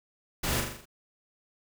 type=noise with echo; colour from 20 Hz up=pink; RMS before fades=-30 dBFS; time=0.43-0.61 s; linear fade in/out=10 ms; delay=41 ms; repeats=6; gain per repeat=-4 dB; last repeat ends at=0.856 s; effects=none